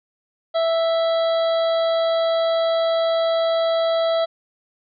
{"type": "harmonic tone", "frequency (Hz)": 659.3, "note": "E5", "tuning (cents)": 0, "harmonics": [1, 2, 3, 5, 6, 7], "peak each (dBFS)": [-17, -29, -37, -33, -34, -42], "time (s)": [0.54, 4.26], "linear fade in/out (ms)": 20, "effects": []}